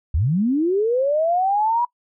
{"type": "linear sweep", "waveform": "sine", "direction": "up", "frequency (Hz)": [62.9, 975], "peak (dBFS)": -16, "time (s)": [0.14, 1.85], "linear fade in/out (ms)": 5, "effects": ["noise-tail reverb RT60 0.1 s tail -24 dB re dry"]}